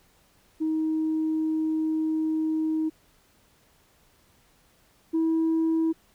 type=tone pair in turn; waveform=sine; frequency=315.4 / 324.1 Hz; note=D#4 / E4; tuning=+24 / -29 cents; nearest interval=unison; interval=47 cents; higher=second; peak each=-22 / -19 dBFS; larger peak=second; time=0.6-2.9 / 5.13-5.93 s; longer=first; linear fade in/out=20 ms; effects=tanh soft clip ceiling -19 dBFS + pink hiss -62 dBFS RMS until 6.14 s